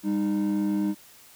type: tone pair together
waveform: triangle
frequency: 200 / 308.5 Hz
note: G3 / D#4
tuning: +35 / -15 cents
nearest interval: minor sixth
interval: 750 cents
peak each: -23 dBFS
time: 0.03-0.95 s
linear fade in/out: 50 ms
effects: tanh soft clip ceiling -15 dBFS + white hiss -52 dBFS RMS until 1.35 s